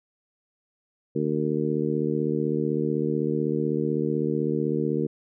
harmonic tone, 75.9 Hz, D#2, 42 cents flat, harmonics 2 / 3 / 4 / 5 / 6, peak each -29 / -29 / -29 / -29 / -29 dBFS, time 1.15-5.07 s, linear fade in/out 10 ms, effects none

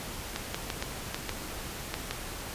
clicks, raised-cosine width 0.2 ms, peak -14 dBFS, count 8, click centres 0.361 / 0.545 / 0.702 / 0.825 / 1.145 / 1.293 / 1.941 / 2.11 s, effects pink hiss -39 dBFS RMS until 2.54 s + resampled to 32000 Hz

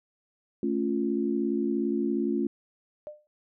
sine chord, A augmented, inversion none, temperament equal, 220 / 277.2 / 349.2 Hz, A3 / C#4 / E#4, 0 / 0 / 0 cents, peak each -29 dBFS, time 0.63-2.47 s, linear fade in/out 2 ms
sine tone with exponential decay, 600 Hz, D5, 37 cents sharp, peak -33 dBFS, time 3.07-3.27 s, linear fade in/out 0 ms, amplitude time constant 43 ms
effects none

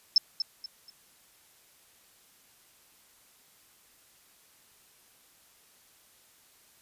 sine tone with echo, 5274 Hz, E8, in tune, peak -16 dBFS, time 0.16-0.18 s, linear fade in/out 2 ms, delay 240 ms, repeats 3, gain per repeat -10 dB, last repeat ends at 0.9 s, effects white hiss -61 dBFS RMS until 6.81 s + resampled to 32000 Hz

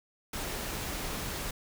pink noise, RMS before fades -36 dBFS, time 0.33-1.51 s, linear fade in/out 5 ms, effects none

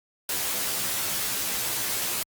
white noise with comb filter, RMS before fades -28 dBFS, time 0.29-2.23 s, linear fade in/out 2 ms, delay 13 ms, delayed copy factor -0.95, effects high-pass 60 Hz 12 dB/octave + Opus 48 kbps

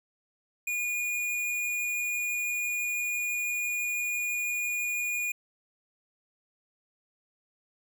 square tone, 2442 Hz, D#7, 33 cents flat, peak -29 dBFS, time 0.67-5.32 s, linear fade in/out 5 ms, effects none

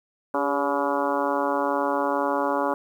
harmonic tone with a mistuned harmonic, 142.1 Hz, C#3, 43 cents sharp, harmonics 2 / 3 / 4 / 5 / 6 / 7 / 8 / 9 / 10, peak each -29 / -31 / -27 / -33 / -29 / -29 / -31 / -36 / -35 dBFS, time 0.34-2.74 s, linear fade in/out 2 ms, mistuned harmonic 3, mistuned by -73 cents, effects 9-bit

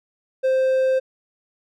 triangle tone, 523.3 Hz, C5, in tune, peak -14 dBFS, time 0.43-1 s, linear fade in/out 20 ms, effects none

